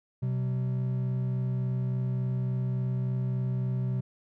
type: tone pair together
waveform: triangle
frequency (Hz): 127.41 / 190.9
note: C3 / G3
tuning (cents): -46 / -46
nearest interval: perfect fifth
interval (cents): 700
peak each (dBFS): -25 / -34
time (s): 0.22-4.01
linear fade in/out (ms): 10
effects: none